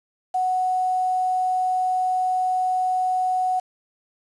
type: tone with quantisation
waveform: sine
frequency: 740 Hz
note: F#5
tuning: in tune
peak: -19 dBFS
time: 0.34-3.6 s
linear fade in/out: 10 ms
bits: 7
effects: resampled to 24000 Hz